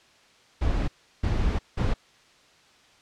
brown noise bursts at uneven times, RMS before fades -24 dBFS, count 3, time 0.61-0.88 / 1.23-1.59 / 1.77-1.94 s, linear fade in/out 10 ms, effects white hiss -57 dBFS RMS until 3.01 s + low-pass 5000 Hz 12 dB/octave

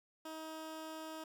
15% pulse tone, 316.8 Hz, D#4, 31 cents sharp, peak -38 dBFS, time 0.25-1.24 s, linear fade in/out 5 ms, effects none

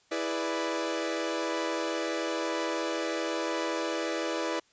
sawtooth chord, E dominant seventh, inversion none, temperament equal, 329.6 / 415.3 / 493.9 / 587.3 Hz, E4 / G#4 / B4 / D5, 0 / 0 / 0 / 0 cents, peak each -29 / -35 / -31 / -31 dBFS, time 0.11-4.6 s, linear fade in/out 10 ms, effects white hiss -65 dBFS RMS until 4.72 s + resampled to 16000 Hz

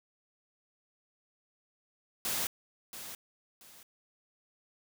white noise with echo, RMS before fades -33 dBFS, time 2.25-2.47 s, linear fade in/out 2 ms, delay 680 ms, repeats 2, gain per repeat -11 dB, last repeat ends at 3.83 s, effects none

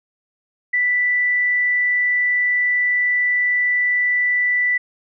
sine tone, 1975.5 Hz, B6, in tune, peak -15 dBFS, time 0.73-4.78 s, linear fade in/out 10 ms, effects none

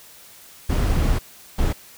brown noise bursts at uneven times, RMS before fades -19 dBFS, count 2, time 0.69-1.19 / 1.58-1.73 s, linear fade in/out 10 ms, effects white hiss -46 dBFS RMS until 1.97 s

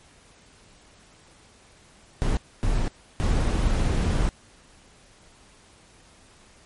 brown noise bursts at uneven times, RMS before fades -22 dBFS, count 3, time 2.22-2.37 / 2.63-2.88 / 3.2-4.29 s, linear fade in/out 0 ms, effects pink hiss -54 dBFS RMS until 6.65 s + MP3 48 kbps

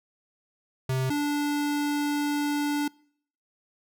square tone pair in turn, 130.81 / 291.8 Hz, C3 / D4, 0 / -11 cents, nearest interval octave + major second, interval 1389 cents, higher second, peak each -25 dBFS, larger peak neither, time 0.89-1.1 / 1.1-2.88 s, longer second, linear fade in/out 5 ms, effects noise-tail reverb RT60 0.6 s tail -25 dB re dry

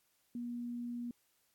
sine tone, 240 Hz, B3, 49 cents flat, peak -38 dBFS, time 0.35-1.11 s, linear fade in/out 2 ms, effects white hiss -75 dBFS RMS until 1.54 s + AAC 64 kbps

